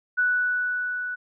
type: tone with level ramp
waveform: sine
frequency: 1480 Hz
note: F#6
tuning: in tune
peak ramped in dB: -18 to -28 dBFS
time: 0.17-1.16 s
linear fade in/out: 20 ms
effects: none